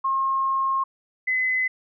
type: tone pair in turn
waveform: sine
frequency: 1074 / 2027 Hz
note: C6 / B6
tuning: +45 / +45 cents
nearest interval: major seventh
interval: 1100 cents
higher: second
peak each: -20 / -20 dBFS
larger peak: neither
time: 0.04-0.84 / 1.27-1.68 s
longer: first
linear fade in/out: 10 ms
effects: none